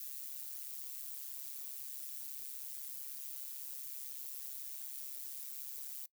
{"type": "noise with amplitude modulation", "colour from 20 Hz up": "violet", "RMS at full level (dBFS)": -42, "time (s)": [0, 6.06], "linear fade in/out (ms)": 2, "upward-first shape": "sine", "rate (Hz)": 136, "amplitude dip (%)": 75, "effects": ["noise-tail reverb RT60 0.1 s tail -21 dB re dry"]}